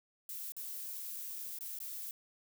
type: noise with dropouts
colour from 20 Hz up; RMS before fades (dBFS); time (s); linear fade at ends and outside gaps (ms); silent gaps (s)
violet; -43; 0.29-2.11; 1; 0.521-0.566 / 1.588-1.608 / 1.788-1.802
effects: none